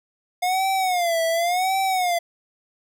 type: tone with vibrato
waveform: square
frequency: 712 Hz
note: F5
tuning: 33 cents sharp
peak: -20 dBFS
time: 0.42-2.19 s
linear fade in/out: 10 ms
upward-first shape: sine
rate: 0.91 Hz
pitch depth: 140 cents each way
effects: none